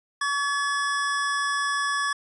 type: tone pair together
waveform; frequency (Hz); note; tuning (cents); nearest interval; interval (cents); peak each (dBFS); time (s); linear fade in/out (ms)
square; 1131.4 / 1711; C#6 / A6; +35 / -49; perfect fifth; 716; -27; 0.21-2.13; 5
effects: resampled to 24000 Hz